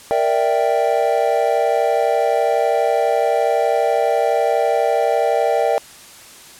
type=chord; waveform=triangle; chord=E half-diminished seventh; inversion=second; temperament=equal; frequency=466.2 / 587.3 / 659.3 / 784 Hz; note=Bb4 / D5 / E5 / G5; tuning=0 / 0 / 0 / 0 cents; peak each=-18 dBFS; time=0.11-5.78 s; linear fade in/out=0 ms; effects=white hiss -41 dBFS RMS until 6.59 s + low-pass 11000 Hz 12 dB/octave